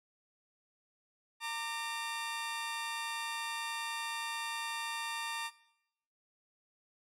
15% pulse tone pair together, 916.9 / 1186 Hz, A#5 / D6, -29 / +17 cents, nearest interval major third, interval 446 cents, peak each -31 / -35 dBFS, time 1.4-5.51 s, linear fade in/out 50 ms, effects noise-tail reverb RT60 0.8 s tail -19 dB re dry + low-pass 11000 Hz 12 dB/octave

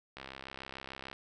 click train, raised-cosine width 0.3 ms, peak -27 dBFS, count 65, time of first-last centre 0.17-1.13 s, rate 66.7 Hz, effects none

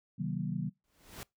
sine chord, C half-diminished seventh, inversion none, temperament just, 130.81 / 156.98 / 188.37 / 235.5 Hz, C3 / Eb3 / Gb3 / Bb3, 0 / +16 / +31 / +18 cents, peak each -39 / -36 / -36 / -41 dBFS, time 0.18-0.7 s, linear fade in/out 20 ms
pink noise with exponential growth, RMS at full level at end -41 dBFS, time 0.84-1.23 s, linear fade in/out 0 ms, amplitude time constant 83 ms
effects noise-tail reverb RT60 0.2 s tail -24 dB re dry

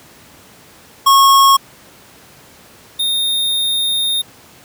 square tone pair in turn, 1094 / 3680 Hz, C#6 / A#7, -23 / -23 cents, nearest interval octave + major sixth, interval 2100 cents, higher second, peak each -7 / -15 dBFS, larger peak first, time 1.06-1.57 / 2.99-4.22 s, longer second, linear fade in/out 10 ms, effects pink hiss -43 dBFS RMS until 4.64 s + high-pass 100 Hz 12 dB/octave

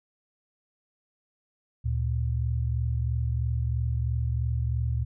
sine tone pair together, 73.51 / 116.54 Hz, D2 / A#2, +2 / 0 cents, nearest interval minor sixth, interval 798 cents, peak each -27 dBFS, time 1.84-5.05 s, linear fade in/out 20 ms, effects none

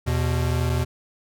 square tone pair together, 80.9 / 124.1 Hz, E2 / B2, -32 / +9 cents, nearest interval perfect fifth, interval 741 cents, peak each -24 dBFS, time 0.06-0.85 s, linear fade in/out 20 ms, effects none

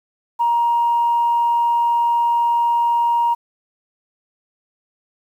sine tone, 942 Hz, A#5, 18 cents sharp, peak -13 dBFS, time 0.39-3.35 s, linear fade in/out 20 ms, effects tanh soft clip ceiling -9 dBFS + 8-bit

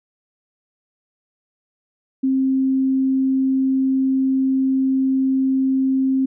sine tone, 265.1 Hz, C4, 23 cents sharp, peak -15 dBFS, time 2.23-6.26 s, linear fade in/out 10 ms, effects none

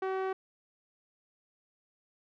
sawtooth tone with low-pass filter, 380 Hz, F#4, 46 cents sharp, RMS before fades -33 dBFS, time 0.02-0.33 s, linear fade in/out 5 ms, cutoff 1500 Hz, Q 0.88, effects none

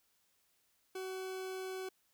40% pulse tone, 376.4 Hz, F#4, 30 cents sharp, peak -39 dBFS, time 0.95-1.89 s, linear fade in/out 5 ms, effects white hiss -75 dBFS RMS until 2.13 s

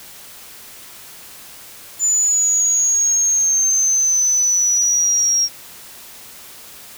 sine exponential sweep, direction down, 7040 to 5588 Hz, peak -13 dBFS, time 1.99-5.49 s, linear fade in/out 50 ms, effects white hiss -39 dBFS RMS until 6.97 s

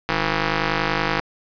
5% pulse ring-modulated tone, 164.81 Hz, E3, in tune, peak -5 dBFS, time 0.09-1.2 s, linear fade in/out 0 ms, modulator 634 Hz, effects resampled to 11025 Hz + 7-bit

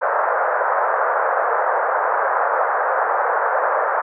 pink band-pass noise, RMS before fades -19 dBFS, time 0.01-4.02 s, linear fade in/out 20 ms, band 500 to 1600 Hz, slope 48 dB/octave, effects none

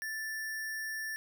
sine tone with sample-and-hold, 1760 Hz, A6, in tune, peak -35 dBFS, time 0.02-1.16 s, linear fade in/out 0 ms, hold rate 7350 Hz, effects none

